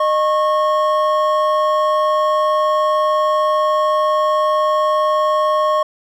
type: tone pair together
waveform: triangle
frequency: 613.4 / 1093 Hz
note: D#5 / C#6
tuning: -25 / -25 cents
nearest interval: minor seventh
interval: 1000 cents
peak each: -14 dBFS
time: 0-5.83 s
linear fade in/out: 5 ms
effects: none